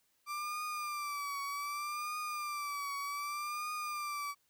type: tone with vibrato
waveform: 35% pulse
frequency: 1174.7 Hz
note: D6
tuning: in tune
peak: -35 dBFS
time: 0.26-4.35 s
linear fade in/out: 50 ms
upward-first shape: triangle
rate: 0.65 Hz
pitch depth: 80 cents each way
effects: white hiss -75 dBFS RMS until 4.49 s